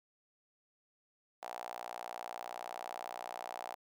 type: tone with high-pass filter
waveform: sawtooth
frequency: 60.1 Hz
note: B1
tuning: 46 cents flat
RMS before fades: -45 dBFS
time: 1.42-3.75 s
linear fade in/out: 10 ms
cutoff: 750 Hz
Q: 4.6
effects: none